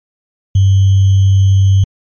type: tone with sample-and-hold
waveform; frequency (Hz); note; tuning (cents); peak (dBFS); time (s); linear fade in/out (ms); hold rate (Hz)
sine; 97; G2; -18; -5; 0.55-1.84; 5; 3150
effects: MP3 32 kbps